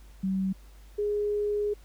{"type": "tone pair in turn", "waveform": "sine", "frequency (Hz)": [190.7, 414.7], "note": ["G3", "G#4"], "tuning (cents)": [-47, -3], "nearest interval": "octave + minor second", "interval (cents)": 1344, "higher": "second", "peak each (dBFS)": -25, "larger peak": "neither", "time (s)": [[0.23, 0.53], [0.98, 1.74]], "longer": "second", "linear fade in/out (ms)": 10, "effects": ["added 50 Hz sine -48 dBFS peak until 1.84 s", "pink hiss -60 dBFS RMS until 1.84 s"]}